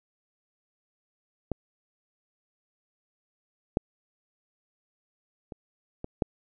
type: clicks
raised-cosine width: 2 ms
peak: -15 / -9 / -25 / -21 / -10 dBFS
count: 5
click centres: 1.517 / 3.771 / 5.522 / 6.044 / 6.222 s
effects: none